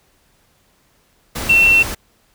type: tone in noise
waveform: sine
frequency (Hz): 2703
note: E7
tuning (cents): +43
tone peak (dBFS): -8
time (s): 1.49-1.83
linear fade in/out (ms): 10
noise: pink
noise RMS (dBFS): -25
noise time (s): 1.35-1.95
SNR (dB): +14
effects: pink hiss -58 dBFS RMS until 2.34 s